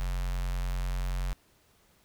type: tone with notch filter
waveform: square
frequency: 45.14 Hz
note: F#1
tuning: 42 cents flat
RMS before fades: -31 dBFS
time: 0-1.33 s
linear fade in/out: 0 ms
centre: 320 Hz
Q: 0.53
effects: pink hiss -65 dBFS RMS until 2.04 s